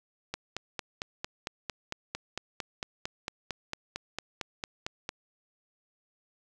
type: click train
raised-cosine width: 0.2 ms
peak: -16 dBFS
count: 22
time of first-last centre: 0.34-5.091 s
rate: 4.42 Hz
effects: none